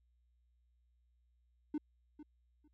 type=tone with echo; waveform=triangle; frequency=300 Hz; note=D4; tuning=37 cents sharp; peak=-31 dBFS; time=1.74-1.78 s; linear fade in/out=5 ms; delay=450 ms; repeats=2; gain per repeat=-15 dB; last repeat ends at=2.68 s; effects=tanh soft clip ceiling -28 dBFS + added 60 Hz sine -70 dBFS peak until 2.73 s